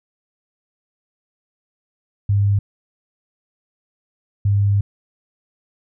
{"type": "tone pair in turn", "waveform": "sine", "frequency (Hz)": [100.8, 100.8], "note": ["G2", "G2"], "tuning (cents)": [49, 49], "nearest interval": "unison", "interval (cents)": 0, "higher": "neither", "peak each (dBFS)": -13, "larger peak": "neither", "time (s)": [[2.29, 2.59], [4.45, 4.81]], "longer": "second", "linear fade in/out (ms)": 5, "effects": []}